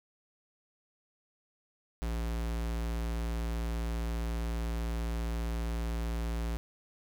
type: tone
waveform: square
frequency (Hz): 57.2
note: A#1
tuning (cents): -32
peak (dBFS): -32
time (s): 2.02-6.57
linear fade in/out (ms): 0
effects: none